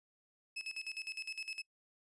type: tone with tremolo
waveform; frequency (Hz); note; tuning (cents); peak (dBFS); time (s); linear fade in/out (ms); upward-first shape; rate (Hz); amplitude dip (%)
30% pulse; 2594; E7; -28; -36; 0.56-1.62; 10; square; 9.8; 80
effects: noise-tail reverb RT60 0.1 s tail -24 dB re dry + resampled to 24000 Hz